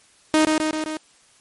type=tone with echo; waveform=sawtooth; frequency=311.1 Hz; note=D#4; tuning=in tune; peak=-10 dBFS; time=0.34-0.45 s; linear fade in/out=0 ms; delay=130 ms; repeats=4; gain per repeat=-3 dB; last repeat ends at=0.97 s; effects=white hiss -55 dBFS RMS until 1.4 s + MP3 48 kbps